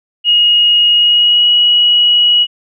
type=tone with pitch glide; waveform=sine; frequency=2878 to 2913 Hz; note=F#7 to F#7; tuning=-49 to -28 cents; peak=-6 dBFS; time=0.24-2.47 s; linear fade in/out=50 ms; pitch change=+21 cents; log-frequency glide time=0.93-1.48 s; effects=none